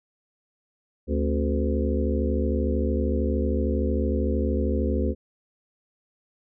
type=harmonic tone with a mistuned harmonic; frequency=73.1 Hz; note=D2; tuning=7 cents flat; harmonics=1 / 3 / 4 / 5 / 6 / 7; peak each=-24 / -29 / -30 / -31 / -32 / -32 dBFS; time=1.07-5.15 s; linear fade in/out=50 ms; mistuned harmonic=4; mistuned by=-150 cents; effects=none